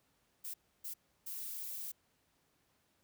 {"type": "noise bursts at uneven times", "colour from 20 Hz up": "violet", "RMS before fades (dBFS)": -43, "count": 3, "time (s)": [[0.44, 0.54], [0.84, 0.94], [1.26, 1.92]], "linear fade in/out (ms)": 10, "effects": ["pink hiss -75 dBFS RMS until 3.03 s", "high-pass 60 Hz 12 dB/octave"]}